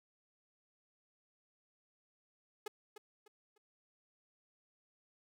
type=tone with echo; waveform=sawtooth; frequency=422.4 Hz; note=G#4; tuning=29 cents sharp; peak=-35 dBFS; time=2.66-2.68 s; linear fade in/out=5 ms; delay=300 ms; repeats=3; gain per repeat=-10 dB; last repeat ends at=3.58 s; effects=none